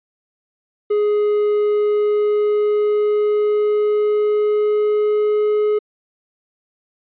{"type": "tone with pitch glide", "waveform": "triangle", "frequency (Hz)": [417.3, 421.9], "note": ["G#4", "G#4"], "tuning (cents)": [8, 27], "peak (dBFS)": -12, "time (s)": [0.9, 5.79], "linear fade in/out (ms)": 10, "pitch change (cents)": 19, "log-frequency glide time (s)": [1.5, 5.55], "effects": ["resampled to 8000 Hz"]}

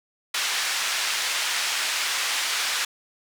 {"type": "band-pass noise", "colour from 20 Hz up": "pink", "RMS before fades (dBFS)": -26, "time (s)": [0.34, 2.85], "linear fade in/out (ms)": 5, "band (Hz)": [1600, 7400], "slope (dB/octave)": 12, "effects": []}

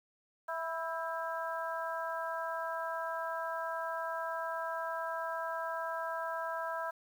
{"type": "harmonic tone with a mistuned harmonic", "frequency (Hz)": 328.9, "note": "E4", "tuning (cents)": -4, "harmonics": [2, 3, 4, 5], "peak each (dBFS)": [-39, -39, -41, -42], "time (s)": [0.48, 6.91], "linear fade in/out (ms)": 10, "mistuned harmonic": 5, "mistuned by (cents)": -41, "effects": ["10-bit"]}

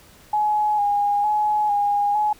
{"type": "tone with vibrato", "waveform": "sine", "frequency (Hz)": 830.6, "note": "G#5", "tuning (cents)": 0, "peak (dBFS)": -17, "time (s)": [0.33, 2.33], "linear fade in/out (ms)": 5, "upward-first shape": "square", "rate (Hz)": 1.1, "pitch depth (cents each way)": 28, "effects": ["pink hiss -50 dBFS RMS until 2.39 s"]}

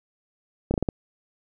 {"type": "slowing click train", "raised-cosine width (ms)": 2, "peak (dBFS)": -10, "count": 5, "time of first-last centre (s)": [0.71, 0.888], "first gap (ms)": 30, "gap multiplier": 1.27, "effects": []}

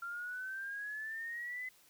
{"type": "exponential sweep", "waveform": "sine", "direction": "up", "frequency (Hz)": [1377, 2033], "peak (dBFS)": -39, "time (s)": [0.02, 1.69], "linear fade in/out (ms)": 5, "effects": ["white hiss -65 dBFS RMS until 1.89 s"]}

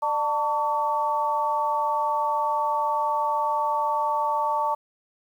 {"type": "tone cluster", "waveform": "sine", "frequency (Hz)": [597, 893, 1135], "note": ["D5", "A5", "C#6"], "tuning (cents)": [28, 25, 41], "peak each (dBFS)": [-30, -23, -28], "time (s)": [0.02, 4.75], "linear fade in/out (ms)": 10, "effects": ["9-bit"]}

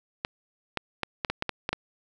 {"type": "clicks", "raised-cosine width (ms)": 0.3, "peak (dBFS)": -11, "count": 9, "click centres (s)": [0.249, 0.773, 1.033, 1.248, 1.3, 1.424, 1.493, 1.691, 1.73], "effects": []}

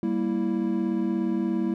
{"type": "chord", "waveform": "triangle", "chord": "E diminished", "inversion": "first", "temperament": "equal", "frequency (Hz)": [196, 233.1, 329.6], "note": ["G3", "Bb3", "E4"], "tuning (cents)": [0, 0, 0], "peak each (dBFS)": [-26, -26, -25], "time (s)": [0.03, 1.74], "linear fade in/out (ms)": 2, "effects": []}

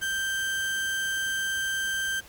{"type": "tone", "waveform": "35% pulse", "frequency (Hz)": 1568, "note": "G6", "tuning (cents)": 0, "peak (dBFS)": -25, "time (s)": [0.01, 2.21], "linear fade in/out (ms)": 20, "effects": ["pink hiss -50 dBFS RMS until 2.28 s"]}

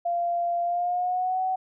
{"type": "tone with pitch glide", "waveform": "sine", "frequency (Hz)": [692, 750.3], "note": ["F5", "F#5"], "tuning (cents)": [-16, 24], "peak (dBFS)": -23, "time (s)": [0.05, 1.56], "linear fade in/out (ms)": 10, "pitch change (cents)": 140, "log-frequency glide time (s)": [0.63, 1.42], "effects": []}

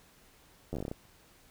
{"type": "slowing click train", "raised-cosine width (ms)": 2, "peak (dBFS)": -23, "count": 10, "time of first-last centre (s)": [0.73, 0.915], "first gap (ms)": 11, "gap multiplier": 1.15, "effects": ["pink hiss -61 dBFS RMS until 1.5 s"]}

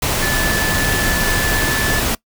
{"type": "tone in noise", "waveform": "sine", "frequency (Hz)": 1740, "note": "A6", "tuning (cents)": -20, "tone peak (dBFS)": -20, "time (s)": [0.22, 2], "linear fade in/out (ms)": 5, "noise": "pink", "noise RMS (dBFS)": -18, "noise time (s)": [0.02, 2.15], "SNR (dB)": -5, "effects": ["noise-tail reverb RT60 0.1 s tail -22 dB re dry"]}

